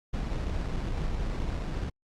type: noise with sample-and-hold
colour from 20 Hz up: brown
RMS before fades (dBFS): -31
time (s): 0.13-1.9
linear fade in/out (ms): 10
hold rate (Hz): 3150
effects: low-pass 6000 Hz 12 dB/octave + Opus 48 kbps